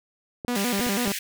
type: clicks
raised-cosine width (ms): 2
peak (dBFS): -20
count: 4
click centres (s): 0.448 / 0.794 / 0.866 / 1.077
type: tone with vibrato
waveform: sawtooth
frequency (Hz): 220.1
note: A3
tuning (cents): +1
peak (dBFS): -20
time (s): 0.48-1.12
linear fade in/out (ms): 2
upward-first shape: square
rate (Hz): 6.1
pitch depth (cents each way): 180
type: high-pass noise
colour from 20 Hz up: pink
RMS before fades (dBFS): -31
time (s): 0.55-1.19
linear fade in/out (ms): 5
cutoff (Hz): 1600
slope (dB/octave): 96
effects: none